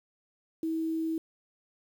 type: tone with quantisation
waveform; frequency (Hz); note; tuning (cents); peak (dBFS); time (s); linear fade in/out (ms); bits
sine; 322.3; E4; -39; -28; 0.63-1.18; 2; 9
effects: none